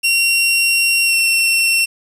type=tone with pitch glide; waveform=sawtooth; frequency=2745 to 2715 Hz; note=F7 to F7; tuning=-31 to -50 cents; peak=-9 dBFS; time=0.03-1.86 s; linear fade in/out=20 ms; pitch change=-19 cents; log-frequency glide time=1.05-1.14 s; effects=resampled to 32000 Hz + 7-bit